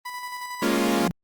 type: tone with tremolo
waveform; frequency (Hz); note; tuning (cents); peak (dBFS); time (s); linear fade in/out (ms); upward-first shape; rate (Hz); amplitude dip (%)
30% pulse; 990; B5; +4; -28; 0.05-0.68; 10; square; 11; 35
type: chord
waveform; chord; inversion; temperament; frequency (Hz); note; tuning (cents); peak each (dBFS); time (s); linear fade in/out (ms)
sawtooth; Bb minor seventh; third; equal; 207.7 / 233.1 / 277.2 / 349.2; Ab3 / Bb3 / Db4 / F4; 0 / 0 / 0 / 0; -22; 0.62-1.08; 5
type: tone with exponential growth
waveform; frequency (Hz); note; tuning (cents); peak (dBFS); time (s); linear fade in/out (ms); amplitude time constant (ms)
sine; 174.61; F3; 0; -22; 0.82-1.11; 0; 62
effects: Opus 24 kbps